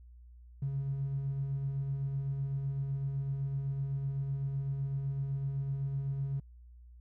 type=tone with tremolo; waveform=triangle; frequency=137.5 Hz; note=C#3; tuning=14 cents flat; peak=-26 dBFS; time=0.62-6.4 s; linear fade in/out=5 ms; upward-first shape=sine; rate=7.9 Hz; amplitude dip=50%; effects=tanh soft clip ceiling -28 dBFS + added 60 Hz sine -51 dBFS peak until 7 s